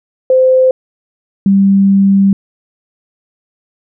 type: tone pair in turn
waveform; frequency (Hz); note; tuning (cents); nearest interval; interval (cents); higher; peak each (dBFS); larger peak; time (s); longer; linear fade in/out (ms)
sine; 517 / 196.3; C5 / G3; -21 / +3; octave + perfect fourth; 1676; first; -5; neither; 0.3-0.71 / 1.46-2.33; second; 2
effects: none